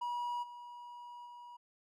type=tone with level steps; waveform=triangle; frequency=965 Hz; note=B5; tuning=40 cents flat; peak=-33 / -45 / -47 dBFS; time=0.01-1.57 s; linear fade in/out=10 ms; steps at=0.42 / 1.25 s; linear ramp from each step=20 ms; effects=none